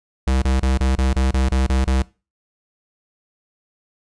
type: tone bursts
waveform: square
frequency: 65.41 Hz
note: C2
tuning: in tune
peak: -16 dBFS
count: 10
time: 0.27-2.022 s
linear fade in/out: 5 ms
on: 150 ms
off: 28 ms
effects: noise-tail reverb RT60 0.3 s tail -21 dB re dry + resampled to 22050 Hz